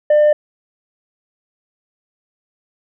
triangle tone with tanh clipping, 599 Hz, D5, 34 cents sharp, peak -9 dBFS, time 0.1-0.33 s, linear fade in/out 5 ms, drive 7 dB, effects none

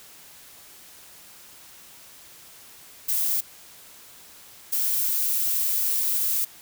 violet noise bursts at uneven times, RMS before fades -24 dBFS, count 2, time 3.08-3.41 / 4.72-6.45 s, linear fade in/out 10 ms, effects white hiss -48 dBFS RMS until 6.61 s

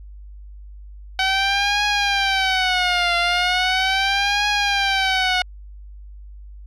10% pulse tone with vibrato, 757 Hz, F#5, 39 cents sharp, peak -8 dBFS, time 1.19-5.42 s, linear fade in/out 2 ms, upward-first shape triangle, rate 0.38 Hz, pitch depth 160 cents each way, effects added 50 Hz sine -36 dBFS peak until 6.66 s + low-pass 5000 Hz 12 dB/octave

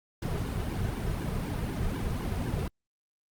brown noise with flanger, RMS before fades -31 dBFS, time 0.22-2.68 s, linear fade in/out 5 ms, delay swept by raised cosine 1.5 to 3.7 ms, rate 4 Hz, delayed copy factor -0.9, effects Opus 48 kbps

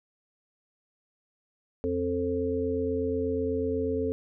harmonic tone, 88.2 Hz, F2, 18 cents sharp, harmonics 1 / 3 / 5 / 6, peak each -35 / -31 / -28 / -37 dBFS, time 1.84-4.12 s, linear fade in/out 0 ms, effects none

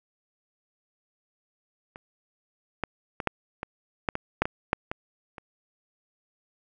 clicks, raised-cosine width 0.5 ms, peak -26 / -12 / -16 / -8 / -17 / -9 / -14 / -6 / -13 / -6 / -15 / -25 dBFS, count 12, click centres 1.959 / 2.837 / 3.202 / 3.273 / 3.631 / 4.088 / 4.154 / 4.42 / 4.455 / 4.731 / 4.915 / 5.382 s, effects none

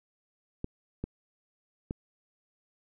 clicks, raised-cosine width 3 ms, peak -20 dBFS, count 3, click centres 0.644 / 1.04 / 1.909 s, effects none

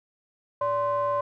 triangle ring-modulated tone, 233.1 Hz, A#3, in tune, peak -18 dBFS, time 0.61-1.21 s, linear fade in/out 5 ms, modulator 810 Hz, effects none

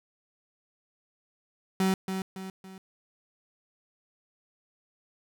35% pulse tone with echo, 189.6 Hz, F#3, 43 cents sharp, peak -21 dBFS, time 1.8-1.94 s, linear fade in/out 2 ms, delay 280 ms, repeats 3, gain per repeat -7 dB, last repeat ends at 2.78 s, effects none

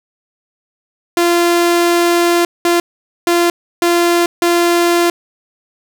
sawtooth tone bursts at uneven times, 344.9 Hz, F4, 22 cents flat, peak -6 dBFS, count 5, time 1.17-2.45 / 2.65-2.8 / 3.27-3.5 / 3.82-4.26 / 4.42-5.1 s, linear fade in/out 2 ms, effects none

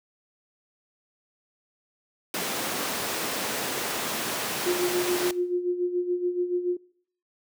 pink high-pass noise, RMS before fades -30 dBFS, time 2.34-5.31 s, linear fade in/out 2 ms, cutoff 270 Hz, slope 12 dB/octave
sine tone with tremolo, 356.1 Hz, F4, 34 cents sharp, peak -21 dBFS, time 4.66-6.77 s, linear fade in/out 5 ms, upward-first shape sine, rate 7 Hz, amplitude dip 65%
effects noise-tail reverb RT60 0.6 s tail -22 dB re dry

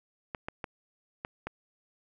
clicks, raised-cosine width 0.5 ms, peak -20 dBFS, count 5, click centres 0.348 / 0.485 / 0.642 / 1.249 / 1.47 s, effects none

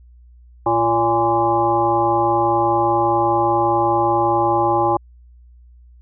harmonic tone with a mistuned harmonic, 115 Hz, A#2, 23 cents flat, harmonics 1 / 3 / 5 / 7 / 9 / 10, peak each -28 / -20 / -23 / -17 / -22 / -28 dBFS, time 0.66-4.97 s, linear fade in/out 5 ms, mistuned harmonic 7, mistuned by +39 cents, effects added 60 Hz sine -43 dBFS peak until 6.01 s

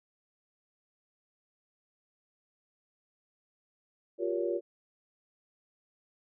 sine chord, G half-diminished seventh, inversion third, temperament just, 352.8 / 392 / 470.4 / 564.5 Hz, F4 / G4 / Bb4 / Db5, +18 / 0 / +16 / +31 cents, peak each -32 / -36 / -35 / -35 dBFS, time 4.18-4.61 s, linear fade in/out 50 ms, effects none

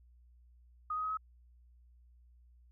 sine tone with pitch steps, 1244 / 1256.3 / 1268.7 / 1281.2 Hz, D#6 / D#6 / D#6 / E6, -1 / +16 / +33 / -50 cents, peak -33 dBFS, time 0.9-1.172 s, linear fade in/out 5 ms, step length 68 ms, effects added 60 Hz sine -59 dBFS peak until 2.71 s

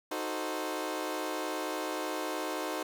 20% pulse chord, D# diminished seventh, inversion none, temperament equal, 311.1 / 370 / 440 / 523.3 Hz, D#4 / F#4 / A4 / C5, 0 / 0 / 0 / 0 cents, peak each -32 / -34 / -36 / -34 dBFS, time 0.11-2.83 s, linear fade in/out 5 ms, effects none

